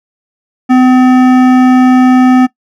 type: tone with hard clipping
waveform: sine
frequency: 254.6 Hz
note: C4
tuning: 47 cents flat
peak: -5 dBFS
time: 0.69-2.47 s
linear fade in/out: 20 ms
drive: 14 dB
effects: noise-tail reverb RT60 0.1 s tail -20 dB re dry